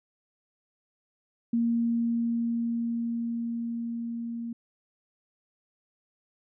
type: tone with level ramp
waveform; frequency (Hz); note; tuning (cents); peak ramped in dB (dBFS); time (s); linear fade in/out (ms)
sine; 233.1; A#3; 0; -22 to -32; 1.53-4.53; 5
effects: none